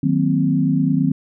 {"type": "chord", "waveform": "sine", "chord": "C half-diminished seventh", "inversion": "first", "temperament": "equal", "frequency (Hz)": [155.56, 185, 233.1, 261.6], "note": ["Eb3", "Gb3", "Bb3", "C4"], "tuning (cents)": [0, 0, 0, 0], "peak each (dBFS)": [-19, -21, -24, -18], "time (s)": [0.03, 1.12], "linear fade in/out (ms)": 5, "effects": []}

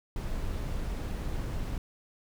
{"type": "noise", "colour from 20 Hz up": "brown", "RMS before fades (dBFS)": -33, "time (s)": [0.16, 1.78], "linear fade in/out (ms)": 2, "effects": []}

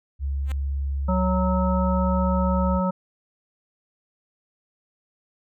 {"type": "tone", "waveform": "sine", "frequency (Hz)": 69.3, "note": "C#2", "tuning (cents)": 0, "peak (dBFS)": -23, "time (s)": [0.19, 2.81], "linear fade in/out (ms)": 50}
{"type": "tone with exponential growth", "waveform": "5% pulse", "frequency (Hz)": 261.6, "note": "C4", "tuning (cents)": 0, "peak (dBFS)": -23, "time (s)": [0.44, 0.52], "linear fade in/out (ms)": 0, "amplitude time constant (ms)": 17}
{"type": "harmonic tone", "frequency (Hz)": 185, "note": "F#3", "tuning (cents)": 0, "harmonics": [1, 3, 5, 7], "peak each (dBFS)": [-22, -27, -29, -30], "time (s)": [1.08, 2.91], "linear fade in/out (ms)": 10}
{"effects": []}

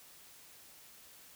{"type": "silence", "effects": ["white hiss -57 dBFS RMS until 1.35 s"]}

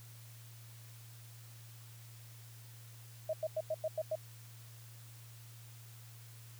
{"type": "tone bursts", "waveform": "sine", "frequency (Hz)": 630, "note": "D#5", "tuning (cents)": 21, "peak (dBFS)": -32, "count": 7, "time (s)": [3.29, 4.155], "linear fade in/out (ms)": 5, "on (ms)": 43, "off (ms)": 94, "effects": ["added 115 Hz sine -52 dBFS peak until 6.59 s", "white hiss -59 dBFS RMS until 6.59 s"]}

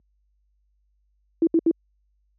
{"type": "tone bursts", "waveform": "sine", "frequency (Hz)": 329.6, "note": "E4", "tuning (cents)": 0, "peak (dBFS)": -14, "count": 3, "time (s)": [1.42, 1.712], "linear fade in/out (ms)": 2, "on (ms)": 50, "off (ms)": 71, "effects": ["added 50 Hz sine -40 dBFS peak until 2.38 s", "high-pass 200 Hz 12 dB/octave"]}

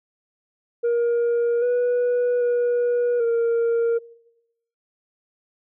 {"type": "tone with pitch steps", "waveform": "sine", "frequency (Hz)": [472.4, 488.8, 483.2, 464.7], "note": ["A#4", "B4", "B4", "A#4"], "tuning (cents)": [23, -18, -38, -5], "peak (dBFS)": -15, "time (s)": [0.83, 3.99], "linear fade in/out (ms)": 20, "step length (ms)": 790, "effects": ["noise-tail reverb RT60 0.9 s tail -23 dB re dry", "tanh soft clip ceiling -17 dBFS"]}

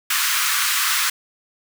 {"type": "high-pass noise", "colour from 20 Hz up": "pink", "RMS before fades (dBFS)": -20, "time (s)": [0.1, 1.1], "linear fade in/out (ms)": 5, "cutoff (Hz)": 1100, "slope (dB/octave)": 48, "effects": []}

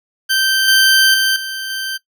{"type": "tone with level steps", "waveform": "20% pulse", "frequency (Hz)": 1558, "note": "G6", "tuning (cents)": -11, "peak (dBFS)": [-8, -4, -8, -18, -16], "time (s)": [0.29, 1.98], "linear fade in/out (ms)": 20, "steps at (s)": [0.68, 1.14, 1.36, 1.7], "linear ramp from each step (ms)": 2, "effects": ["noise-tail reverb RT60 0.1 s tail -20 dB re dry"]}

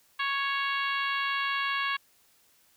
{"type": "harmonic tone", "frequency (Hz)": 554.4, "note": "C#5", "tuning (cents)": 0, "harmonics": [2, 3, 4, 5, 6, 7, 8], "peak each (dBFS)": [-31, -32, -35, -35, -38, -43, -45], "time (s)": [0.19, 1.97], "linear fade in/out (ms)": 10, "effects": ["white hiss -64 dBFS RMS until 2.76 s"]}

